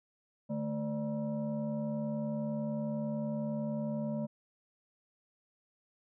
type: tone with frequency modulation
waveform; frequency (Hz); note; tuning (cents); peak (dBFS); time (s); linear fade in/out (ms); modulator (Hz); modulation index
sine; 220; A3; 0; -32; 0.49-4.27; 20; 369; 0.95
effects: none